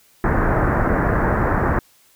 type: low-pass noise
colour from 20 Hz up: pink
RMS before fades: -18 dBFS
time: 0.24-1.79 s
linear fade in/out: 2 ms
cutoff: 1800 Hz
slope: 48 dB/octave
effects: white hiss -55 dBFS RMS until 2.15 s